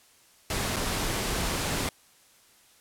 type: noise with dropouts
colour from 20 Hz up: pink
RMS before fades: -29 dBFS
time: 0.5-1.89 s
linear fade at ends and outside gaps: 2 ms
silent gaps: 0.761-0.765 s
effects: white hiss -59 dBFS RMS until 2.8 s + low-pass 12000 Hz 12 dB/octave